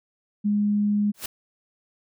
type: tone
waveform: sine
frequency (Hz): 206.8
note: G#3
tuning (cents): -7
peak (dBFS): -19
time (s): 0.44-1.12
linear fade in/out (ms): 20
type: noise with exponential growth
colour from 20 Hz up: white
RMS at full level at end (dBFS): -26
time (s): 1.14-1.26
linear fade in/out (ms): 5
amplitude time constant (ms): 25
effects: none